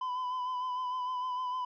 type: tone with vibrato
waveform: triangle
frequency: 1006 Hz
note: B5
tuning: 32 cents sharp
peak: -30 dBFS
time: 0.01-1.65 s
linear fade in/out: 5 ms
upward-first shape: sine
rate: 6.6 Hz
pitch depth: 30 cents each way
effects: resampled to 11025 Hz